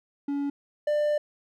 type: tone pair in turn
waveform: triangle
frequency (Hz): 283.3 / 594.8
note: C#4 / D5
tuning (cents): +38 / +22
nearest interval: octave + minor second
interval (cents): 1284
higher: second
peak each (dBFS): -24 / -20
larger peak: second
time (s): 0.28-0.5 / 0.87-1.18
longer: second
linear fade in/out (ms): 5
effects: none